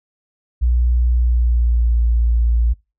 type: tone with pitch glide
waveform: sine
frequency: 60.4 to 57.97 Hz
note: B1 to A#1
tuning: -38 to -9 cents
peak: -12 dBFS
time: 0.61-2.74 s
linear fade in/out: 20 ms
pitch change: -71 cents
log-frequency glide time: 1.15-1.98 s
effects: noise-tail reverb RT60 0.3 s tail -26 dB re dry